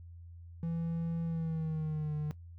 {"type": "tone with pitch glide", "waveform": "triangle", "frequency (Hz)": [166.4, 150.84], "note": ["E3", "D3"], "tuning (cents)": [17, 47], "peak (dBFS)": -30, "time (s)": [0.63, 2.31], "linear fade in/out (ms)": 0, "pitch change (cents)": -170, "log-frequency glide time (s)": [1.24, 2.14], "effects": ["noise-tail reverb RT60 0.1 s tail -17 dB re dry", "added 85 Hz sine -47 dBFS peak until 2.58 s"]}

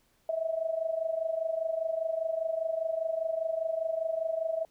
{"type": "tone with amplitude modulation", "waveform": "sine", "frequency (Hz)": 650, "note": "E5", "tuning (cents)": -24, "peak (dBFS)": -25, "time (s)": [0.29, 4.65], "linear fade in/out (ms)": 2, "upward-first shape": "sine", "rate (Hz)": 25, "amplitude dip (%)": 75, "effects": ["pink hiss -69 dBFS RMS until 4.7 s"]}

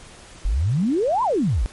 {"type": "exponential two-way sweep", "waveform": "sine", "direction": "up then down", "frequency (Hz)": [41.2, 1047, 41.2], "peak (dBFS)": -17, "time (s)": [0.45, 1.66], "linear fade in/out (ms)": 0, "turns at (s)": 1.23, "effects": ["pink hiss -44 dBFS RMS until 1.72 s", "MP3 48 kbps"]}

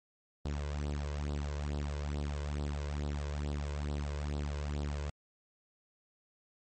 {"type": "tone with flanger", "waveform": "sawtooth", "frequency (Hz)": 72.9, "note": "D2", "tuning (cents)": -12, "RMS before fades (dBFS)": -36, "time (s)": [0.45, 5.1], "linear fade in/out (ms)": 5, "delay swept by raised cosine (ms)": [0.22, 2.02], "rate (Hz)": 2.3, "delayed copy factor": 0.7, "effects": ["MP3 32 kbps"]}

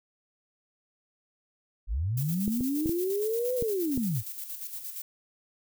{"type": "linear two-way sweep", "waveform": "sine", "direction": "up then down", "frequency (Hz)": [41.2, 513, 92.4], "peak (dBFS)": -26, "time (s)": [1.87, 4.23], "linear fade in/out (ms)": 50, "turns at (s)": 3.55}
{"type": "noise with tremolo", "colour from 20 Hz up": "violet", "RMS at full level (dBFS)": -37, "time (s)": [2.17, 5.02], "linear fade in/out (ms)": 5, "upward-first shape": "square", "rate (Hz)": 8.6, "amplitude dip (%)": 50}
{"type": "clicks", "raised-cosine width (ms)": 3, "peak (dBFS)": -20, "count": 6, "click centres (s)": [2.479, 2.608, 2.859, 2.894, 3.624, 3.976]}
{"effects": []}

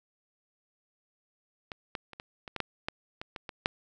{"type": "clicks", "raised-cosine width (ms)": 0.3, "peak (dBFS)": [-22, -18, -29, -24, -25, -18, -13, -15, -22, -22, -22, -9], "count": 12, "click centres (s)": [1.718, 1.952, 2.133, 2.199, 2.478, 2.563, 2.603, 2.885, 3.215, 3.362, 3.492, 3.659], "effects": []}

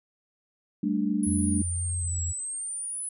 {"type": "chord", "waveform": "sine", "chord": "G suspended second", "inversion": "none", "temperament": "just", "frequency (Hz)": [196, 220.5, 294], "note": ["G3", "A3", "D4"], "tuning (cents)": [0, 4, 2], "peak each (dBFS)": -28, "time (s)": [0.83, 1.62], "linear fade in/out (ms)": 5}
{"type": "linear two-way sweep", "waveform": "sine", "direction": "down then up", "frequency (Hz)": [10340, 7630, 10190], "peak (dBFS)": -31, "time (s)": [1.23, 3.09], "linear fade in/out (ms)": 2, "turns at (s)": 2.24}
{"type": "tone with pitch glide", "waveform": "sine", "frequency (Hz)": [87.31, 86.06], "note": ["F2", "F2"], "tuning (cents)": [0, -25], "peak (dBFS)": -28, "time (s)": [1.26, 2.33], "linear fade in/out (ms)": 20, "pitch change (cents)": -25, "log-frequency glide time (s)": [1.42, 1.86]}
{"effects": []}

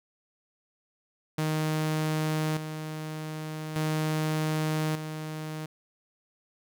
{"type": "tone with tremolo", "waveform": "sawtooth", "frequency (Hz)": 155.6, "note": "D#3", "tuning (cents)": 0, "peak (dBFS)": -22, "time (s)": [1.38, 5.66], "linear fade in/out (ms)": 5, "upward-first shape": "square", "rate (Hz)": 0.42, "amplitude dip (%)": 60, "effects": []}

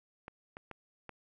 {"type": "clicks", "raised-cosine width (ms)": 0.5, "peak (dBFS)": -29, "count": 4, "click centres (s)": [0.281, 0.569, 0.713, 1.093], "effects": []}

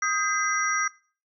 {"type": "tone cluster", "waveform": "sine", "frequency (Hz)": [1252, 1590, 2035, 5760], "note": ["D#6", "G6", "C7", "F#8"], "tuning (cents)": [10, 24, -49, -47], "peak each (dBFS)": [-26, -29, -29, -29], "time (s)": [0.02, 0.88], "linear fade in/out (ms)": 5, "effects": ["noise-tail reverb RT60 0.4 s tail -21 dB re dry"]}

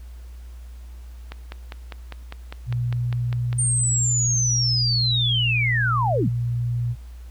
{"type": "click train", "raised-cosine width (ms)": 0.3, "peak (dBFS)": -18, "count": 12, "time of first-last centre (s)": [1.32, 3.529], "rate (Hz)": 4.98}
{"type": "tone with pitch glide", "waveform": "sine", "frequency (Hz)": [121.1, 119.71], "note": ["B2", "A#2"], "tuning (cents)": [-34, 46], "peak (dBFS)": -21, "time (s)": [2.66, 6.96], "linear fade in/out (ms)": 50, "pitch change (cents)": -20, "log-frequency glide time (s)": [4.93, 5.6]}
{"type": "linear sweep", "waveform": "sine", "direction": "down", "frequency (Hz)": [8880, 116.54], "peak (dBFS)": -20, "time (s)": [3.58, 6.29], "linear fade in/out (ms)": 10}
{"effects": ["added 60 Hz sine -36 dBFS peak until 7.3 s", "pink hiss -56 dBFS RMS until 7.3 s"]}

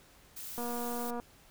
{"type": "noise", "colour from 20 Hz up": "blue", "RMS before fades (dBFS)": -43, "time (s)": [0.36, 1.11], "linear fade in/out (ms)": 10}
{"type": "click train", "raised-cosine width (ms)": 1, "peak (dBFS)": -26, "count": 149, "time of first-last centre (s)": [0.58, 1.199], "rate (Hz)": 239}
{"effects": ["pink hiss -60 dBFS RMS until 1.5 s"]}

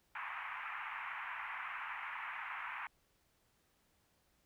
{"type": "band-pass noise", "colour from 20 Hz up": "pink", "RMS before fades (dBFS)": -44, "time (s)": [0.15, 2.87], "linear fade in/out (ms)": 2, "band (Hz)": [880, 2500], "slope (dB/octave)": 48, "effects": ["pink hiss -75 dBFS RMS until 4.45 s"]}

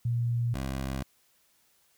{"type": "tone pair in turn", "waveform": ["sine", "15% pulse"], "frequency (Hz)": [118.6, 66.56], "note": ["A#2", "C2"], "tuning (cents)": [30, 30], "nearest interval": "minor seventh", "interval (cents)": 1000, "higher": "first", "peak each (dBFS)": -25, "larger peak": "neither", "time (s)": [[0.05, 0.54], [0.54, 1.03]], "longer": "neither", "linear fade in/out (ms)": 5, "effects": ["white hiss -67 dBFS RMS until 1.97 s"]}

